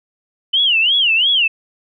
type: tone with vibrato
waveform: sine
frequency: 2969 Hz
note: F#7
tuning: 5 cents sharp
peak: -11 dBFS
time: 0.53-1.48 s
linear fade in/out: 10 ms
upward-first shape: sine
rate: 2.9 Hz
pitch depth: 220 cents each way
effects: none